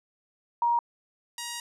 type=tone pair in turn; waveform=sine / 5% pulse; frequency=945 / 948.3 Hz; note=A#5 / A#5; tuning=+23 / +29 cents; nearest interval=unison; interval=6 cents; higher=second; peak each=-21 dBFS; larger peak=neither; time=0.62-0.79 / 1.38-1.6 s; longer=second; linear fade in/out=2 ms; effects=low-pass 10000 Hz 12 dB/octave